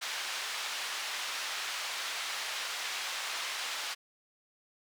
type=band-pass noise; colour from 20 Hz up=white; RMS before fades=-37 dBFS; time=0.01-3.95 s; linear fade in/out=20 ms; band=880 to 4300 Hz; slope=12 dB/octave; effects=none